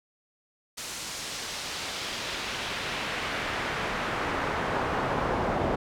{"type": "noise with band-pass filter sweep", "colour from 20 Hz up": "brown", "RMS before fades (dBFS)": -31, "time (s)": [0.77, 5.76], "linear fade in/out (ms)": 10, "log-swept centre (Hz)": [7400, 750], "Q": 0.91, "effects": []}